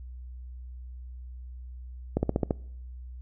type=slowing click train; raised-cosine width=2 ms; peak=-11 dBFS; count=6; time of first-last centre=2.17-2.508 s; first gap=60 ms; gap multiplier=1.06; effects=noise-tail reverb RT60 0.7 s tail -24 dB re dry + added 62 Hz sine -39 dBFS peak until 3.21 s